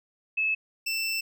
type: tone pair in turn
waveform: sine / 25% pulse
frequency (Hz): 2600 / 2667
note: E7 / E7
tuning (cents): -24 / +20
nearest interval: unison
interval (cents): 44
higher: second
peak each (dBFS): -23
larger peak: neither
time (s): 0.37-0.55 / 0.86-1.21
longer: second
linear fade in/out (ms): 10
effects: none